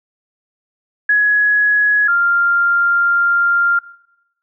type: tone pair in turn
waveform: sine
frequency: 1679 / 1394.2 Hz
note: G#6 / F6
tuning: +18 / -3 cents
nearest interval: minor third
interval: 321 cents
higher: first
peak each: -9 / -11 dBFS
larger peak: first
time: 1.09-2.08 / 2.08-3.79 s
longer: second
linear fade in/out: 5 ms
effects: noise-tail reverb RT60 0.9 s tail -20 dB re dry